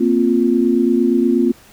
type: chord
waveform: sine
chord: Bb suspended second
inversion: none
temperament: equal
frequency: 233.1 / 261.6 / 349.2 Hz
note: Bb3 / C4 / F4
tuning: 0 / 0 / 0 cents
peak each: -16 dBFS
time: 0-1.52 s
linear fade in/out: 10 ms
effects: pink hiss -46 dBFS RMS until 1.72 s